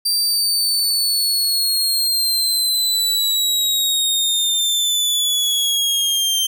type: linear sweep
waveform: sawtooth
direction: down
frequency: 4699 to 3136 Hz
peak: -13 dBFS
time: 0.05-6.47 s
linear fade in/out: 10 ms
effects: none